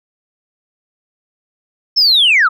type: linear sweep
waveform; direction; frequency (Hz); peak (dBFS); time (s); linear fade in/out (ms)
sine; down; 5380 to 1174.7; -6; 1.96-2.49; 20
effects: tanh soft clip ceiling -4 dBFS